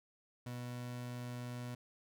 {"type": "tone", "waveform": "30% pulse", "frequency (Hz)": 122.7, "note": "B2", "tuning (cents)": -11, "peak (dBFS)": -39, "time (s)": [0.46, 1.75], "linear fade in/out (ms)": 5, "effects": []}